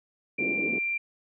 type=band-pass noise; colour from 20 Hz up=white; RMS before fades=-33 dBFS; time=0.38-0.79 s; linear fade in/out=10 ms; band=210 to 380 Hz; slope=24 dB/octave
type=tone; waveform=sine; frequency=2369 Hz; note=D7; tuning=14 cents sharp; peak=-26 dBFS; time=0.38-0.98 s; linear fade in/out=10 ms
effects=none